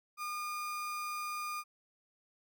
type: tone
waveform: 35% pulse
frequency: 1214 Hz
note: D#6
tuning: 43 cents flat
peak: -35 dBFS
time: 0.17-1.64 s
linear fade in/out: 50 ms
effects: none